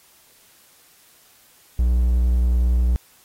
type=tone with vibrato; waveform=triangle; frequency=60.6 Hz; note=B1; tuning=32 cents flat; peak=-13 dBFS; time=1.79-2.96 s; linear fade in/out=0 ms; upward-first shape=triangle; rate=11 Hz; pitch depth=19 cents each way; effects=white hiss -54 dBFS RMS until 3.24 s + AAC 48 kbps